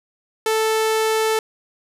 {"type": "tone", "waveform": "sawtooth", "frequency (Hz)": 440, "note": "A4", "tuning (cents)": 0, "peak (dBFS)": -13, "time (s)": [0.46, 1.39], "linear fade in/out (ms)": 2, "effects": ["resampled to 32000 Hz", "7-bit"]}